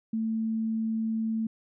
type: tone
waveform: sine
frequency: 222.6 Hz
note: A3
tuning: 20 cents sharp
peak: -26 dBFS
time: 0.13-1.47 s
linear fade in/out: 5 ms
effects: none